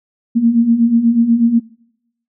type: beating tone pair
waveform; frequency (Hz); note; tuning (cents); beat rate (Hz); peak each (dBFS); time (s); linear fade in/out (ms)
sine; 226.9 / 235.1; A#3 / A#3; -47 / +15; 8.2; -15 / -10; 0.35-1.6; 20
effects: noise-tail reverb RT60 0.8 s tail -23 dB re dry